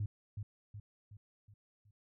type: tone with echo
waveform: sine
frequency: 103.6 Hz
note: G#2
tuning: 4 cents flat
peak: -32 dBFS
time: 0-0.06 s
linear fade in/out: 5 ms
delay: 370 ms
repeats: 5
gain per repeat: -6 dB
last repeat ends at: 1.91 s
effects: tanh soft clip ceiling -29 dBFS